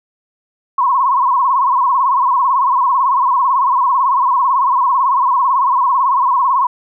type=tone with vibrato; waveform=sine; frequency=1035 Hz; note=C6; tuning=19 cents flat; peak=-10 dBFS; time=0.78-6.67 s; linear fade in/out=5 ms; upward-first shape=sine; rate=18 Hz; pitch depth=120 cents each way; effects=none